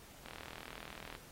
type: click train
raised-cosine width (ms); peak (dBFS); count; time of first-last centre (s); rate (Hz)
0.3; -30; 37; 0.26-1.151; 40.4
effects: pink hiss -57 dBFS RMS until 1.31 s + AAC 48 kbps